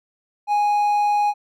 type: tone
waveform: triangle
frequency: 828 Hz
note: G#5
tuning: 5 cents flat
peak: -14 dBFS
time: 0.47-1.34 s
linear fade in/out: 50 ms
effects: none